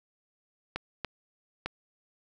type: clicks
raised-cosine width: 0.3 ms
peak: -16 dBFS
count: 3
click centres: 0.76 / 1.047 / 1.66 s
effects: none